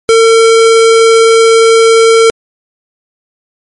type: tone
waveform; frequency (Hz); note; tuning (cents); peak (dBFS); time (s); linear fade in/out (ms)
square; 452.9; A#4; -50; -3; 0.09-2.3; 0
effects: MP3 48 kbps